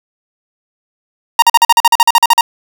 45% pulse tone bursts, 932.3 Hz, A#5, in tune, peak -3 dBFS, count 14, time 1.39-2.41 s, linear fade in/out 2 ms, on 32 ms, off 44 ms, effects none

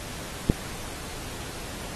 click, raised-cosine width 3 ms, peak -4 dBFS, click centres 0.499 s, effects pink hiss -38 dBFS RMS until 1.95 s + AAC 32 kbps

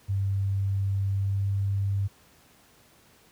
sine tone with pitch glide, 98.1 to 98.9 Hz, G2 to G2, +2 to +16 cents, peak -23 dBFS, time 0.08-2.08 s, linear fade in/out 20 ms, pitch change +14 cents, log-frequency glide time 1.12-1.47 s, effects pink hiss -58 dBFS RMS until 3.31 s + high-pass 60 Hz 12 dB/octave

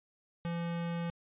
square tone, 170 Hz, F3, 46 cents flat, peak -34 dBFS, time 0.45-1.1 s, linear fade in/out 0 ms, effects resampled to 8000 Hz

